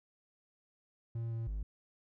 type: tone with pitch steps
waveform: triangle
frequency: 115.3 / 114.1 / 51.7 Hz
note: A#2 / A#2 / G#1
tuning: -19 / -37 / -7 cents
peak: -33 dBFS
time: 1.15-1.63 s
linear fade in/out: 5 ms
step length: 160 ms
effects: none